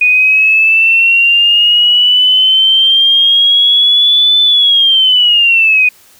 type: linear two-way sweep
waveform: sine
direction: up then down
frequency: 2472 to 3520 to 2472 Hz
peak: -5 dBFS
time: 0.01-5.89 s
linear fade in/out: 5 ms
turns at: 4.41 s
effects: white hiss -44 dBFS RMS until 6.19 s